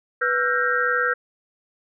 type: tone cluster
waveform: sine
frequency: 492.7 / 1344 / 1443 / 1584 / 1870 Hz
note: B4 / E6 / F#6 / G6 / A#6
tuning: -4 / +33 / -44 / +18 / +5 cents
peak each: -26 / -24 / -26 / -23 / -29 dBFS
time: 0.21-1.14 s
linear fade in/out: 10 ms
effects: none